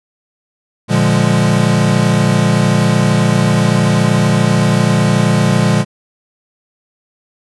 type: chord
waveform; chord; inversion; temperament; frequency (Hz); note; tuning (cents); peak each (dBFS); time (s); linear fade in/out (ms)
square; Bb dominant seventh; none; equal; 116.54 / 146.83 / 174.61 / 207.7; Bb2 / D3 / F3 / Ab3; 0 / 0 / 0 / 0; -16; 0.88-5.85; 50
effects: resampled to 24000 Hz